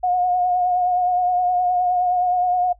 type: tone with vibrato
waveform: sine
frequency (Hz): 722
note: F#5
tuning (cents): -43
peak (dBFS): -16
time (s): 0.03-2.73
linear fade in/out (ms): 10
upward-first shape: triangle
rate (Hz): 9.6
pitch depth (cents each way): 33
effects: noise-tail reverb RT60 0.1 s tail -18 dB re dry + added 50 Hz sine -49 dBFS peak until 2.79 s